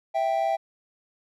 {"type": "tone pair together", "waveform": "triangle", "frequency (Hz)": [659.3, 784], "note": ["E5", "G5"], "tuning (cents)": [0, 0], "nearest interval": "minor third", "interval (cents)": 300, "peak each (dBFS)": -23, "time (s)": [0.14, 0.57], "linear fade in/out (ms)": 20, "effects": []}